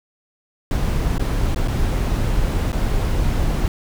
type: noise with dropouts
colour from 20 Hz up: brown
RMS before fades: -19 dBFS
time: 0.71-3.68 s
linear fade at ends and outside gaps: 1 ms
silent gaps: 1.181-1.195 / 1.546-1.56 / 1.676-1.682 / 2.72-2.729 s
effects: none